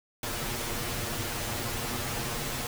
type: noise with comb filter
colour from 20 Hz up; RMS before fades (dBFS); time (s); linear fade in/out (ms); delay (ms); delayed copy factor
pink; -33; 0.23-2.67; 2; 8.5; +1
effects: none